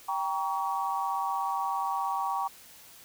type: chord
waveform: sine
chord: G diminished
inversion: none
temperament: just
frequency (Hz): 784 / 940.8 / 1128.9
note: G5 / Bb5 / Db6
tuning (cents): 0 / +16 / +31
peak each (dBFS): -32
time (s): 0.08-2.48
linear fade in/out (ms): 10
effects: white hiss -52 dBFS RMS until 3.04 s

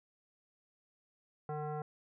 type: tone with frequency modulation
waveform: sine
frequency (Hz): 149.6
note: D3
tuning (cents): +32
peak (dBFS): -36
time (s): 1.49-1.82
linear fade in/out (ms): 2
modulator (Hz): 604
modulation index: 1.3
effects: none

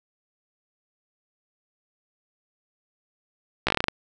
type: slowing click train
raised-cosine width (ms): 0.3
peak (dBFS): -5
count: 9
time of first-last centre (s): 3.67-3.884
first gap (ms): 15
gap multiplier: 1.16
effects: none

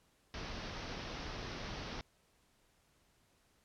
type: low-pass noise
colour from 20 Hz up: pink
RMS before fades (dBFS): -44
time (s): 0.34-2.01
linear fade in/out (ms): 0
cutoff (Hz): 5900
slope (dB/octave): 96
effects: pink hiss -72 dBFS RMS until 3.64 s + low-pass 12000 Hz 12 dB/octave

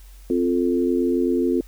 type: chord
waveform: sine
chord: F major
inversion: second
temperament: equal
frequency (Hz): 261.6 / 349.2 / 440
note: C4 / F4 / A4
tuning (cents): 0 / 0 / 0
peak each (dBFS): -21 / -21 / -25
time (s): 0.3-1.61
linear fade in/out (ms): 2
effects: added 46 Hz sine -41 dBFS peak until 1.67 s + white hiss -54 dBFS RMS until 1.67 s

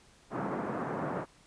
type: band-pass noise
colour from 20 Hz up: pink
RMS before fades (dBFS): -35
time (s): 0.3-1.26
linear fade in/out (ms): 50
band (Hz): 150 to 1400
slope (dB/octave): 24
effects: pink hiss -61 dBFS RMS until 1.46 s + resampled to 22050 Hz

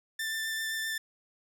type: tone with vibrato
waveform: sawtooth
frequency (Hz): 1777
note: A6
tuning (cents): +17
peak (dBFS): -28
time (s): 0.19-0.98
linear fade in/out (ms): 5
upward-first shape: triangle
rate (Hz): 7.7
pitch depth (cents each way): 13
effects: none

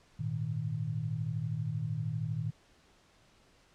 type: chord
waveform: sine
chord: Ab suspended second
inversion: none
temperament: equal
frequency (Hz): 103.83 / 116.54 / 155.56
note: Ab2 / Bb2 / Eb3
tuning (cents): 0 / 0 / 0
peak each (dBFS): -40 / -35 / -35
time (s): 0.19-2.51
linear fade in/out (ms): 10
effects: pink hiss -64 dBFS RMS until 3.74 s + low-pass 7000 Hz 12 dB/octave

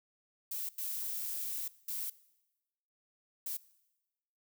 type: noise bursts at uneven times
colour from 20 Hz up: violet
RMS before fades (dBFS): -38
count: 4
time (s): 0.51-0.69 / 0.78-1.68 / 1.88-2.1 / 3.46-3.57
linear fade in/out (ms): 5
effects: noise-tail reverb RT60 1.0 s tail -20 dB re dry

